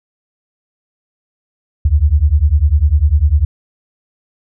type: beating tone pair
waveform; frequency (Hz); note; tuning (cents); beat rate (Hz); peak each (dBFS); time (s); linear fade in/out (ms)
sine; 69.3 / 79.3; C#2 / D#2; 0 / +33; 10; -11; 1.85-3.45; 5
effects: none